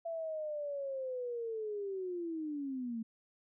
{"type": "linear sweep", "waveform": "sine", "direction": "down", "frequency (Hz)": [672, 220], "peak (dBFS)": -36, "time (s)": [0.05, 3.03], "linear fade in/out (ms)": 10, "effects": []}